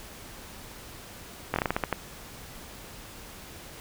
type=slowing click train; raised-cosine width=0.5 ms; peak=-10 dBFS; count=9; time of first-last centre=1.54-1.927 s; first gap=21 ms; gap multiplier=1.23; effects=pink hiss -45 dBFS RMS until 3.8 s